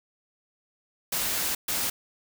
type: noise bursts at uneven times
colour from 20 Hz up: white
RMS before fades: -28 dBFS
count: 2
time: 1.12-1.55 / 1.68-1.9 s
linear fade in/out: 5 ms
effects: none